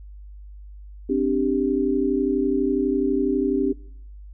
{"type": "chord", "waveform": "sine", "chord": "C suspended second", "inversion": "none", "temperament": "equal", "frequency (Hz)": [261.6, 293.7, 392], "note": ["C4", "D4", "G4"], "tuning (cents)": [0, 0, 0], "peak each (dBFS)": -23, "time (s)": [1.09, 3.73], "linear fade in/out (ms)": 10, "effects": ["noise-tail reverb RT60 0.7 s tail -24 dB re dry", "added 50 Hz sine -38 dBFS peak until 4.33 s"]}